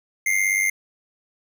square tone with amplitude modulation, 2106 Hz, C7, 11 cents sharp, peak -16 dBFS, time 0.26-0.7 s, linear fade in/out 5 ms, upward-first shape sine, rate 97.5 Hz, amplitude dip 70%, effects none

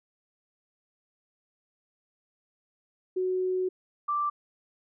sine tone pair in turn, 370 / 1174.7 Hz, F#4 / D6, 0 / 0 cents, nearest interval octave + minor sixth, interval 2000 cents, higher second, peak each -25 dBFS, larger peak neither, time 3.16-3.69 / 4.08-4.3 s, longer first, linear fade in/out 10 ms, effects none

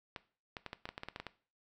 clicks, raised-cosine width 0.3 ms, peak -25 dBFS, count 12, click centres 0.162 / 0.568 / 0.663 / 0.731 / 0.855 / 0.89 / 0.979 / 1.034 / 1.086 / 1.161 / 1.2 / 1.267 s, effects noise-tail reverb RT60 0.4 s tail -17 dB re dry

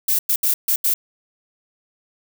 violet noise bursts at uneven times, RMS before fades -18 dBFS, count 5, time 0.08-0.19 / 0.29-0.36 / 0.43-0.54 / 0.68-0.76 / 0.84-0.94 s, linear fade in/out 5 ms, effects none

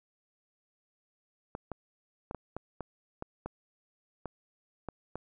clicks, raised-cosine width 1 ms, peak -23 dBFS, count 11, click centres 1.551 / 1.717 / 2.311 / 2.347 / 2.566 / 2.807 / 3.224 / 3.46 / 4.257 / 4.887 / 5.156 s, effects none

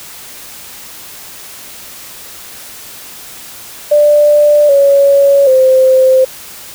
sine tone with pitch steps, 591 / 559 / 521 Hz, D5 / C#5 / C5, +11 / +14 / -7 cents, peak -4 dBFS, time 3.91-6.25 s, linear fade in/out 10 ms, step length 780 ms, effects white hiss -31 dBFS RMS until 6.74 s

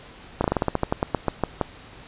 slowing click train, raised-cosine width 1 ms, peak -6 dBFS, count 15, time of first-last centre 0.41-1.613 s, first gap 32 ms, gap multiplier 1.14, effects pink hiss -45 dBFS RMS until 2.07 s + resampled to 8000 Hz

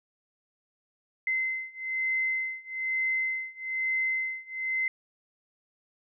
sine beating tone pair, 2061 / 2062.1 Hz, C7 / C7, -27 / -26 cents, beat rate 1.1 Hz, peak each -31 / -30 dBFS, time 1.27-4.88 s, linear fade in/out 2 ms, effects none

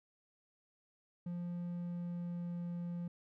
triangle tone with pitch glide, 174.61 to 173.5 Hz, F3 to F3, 0 to -11 cents, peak -36 dBFS, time 1.26-3.08 s, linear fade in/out 5 ms, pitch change -11 cents, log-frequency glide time 1.67-2.65 s, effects none

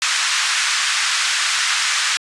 pink band-pass noise, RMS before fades -19 dBFS, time 0.02-2.17 s, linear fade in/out 0 ms, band 1300 to 7900 Hz, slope 24 dB/octave, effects resampled to 24000 Hz

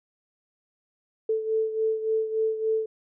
sine beating tone pair, 440 / 443.5 Hz, A4 / A4, 0 / +14 cents, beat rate 3.5 Hz, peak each -24 / -30 dBFS, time 1.29-2.86 s, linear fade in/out 5 ms, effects none

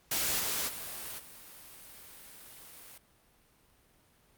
white noise with level steps, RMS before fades -31 / -33 / -41 / -51 dBFS, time 0.11-2.98 s, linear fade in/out 5 ms, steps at 0.38 / 0.67 / 1.18 s, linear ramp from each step 20 ms, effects pink hiss -66 dBFS RMS until 4.37 s + Opus 48 kbps

